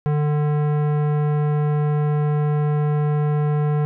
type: tone with tanh clipping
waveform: sine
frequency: 148.8 Hz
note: D3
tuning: 23 cents sharp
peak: -19 dBFS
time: 0.06-3.85 s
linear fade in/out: 0 ms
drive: 17 dB
effects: none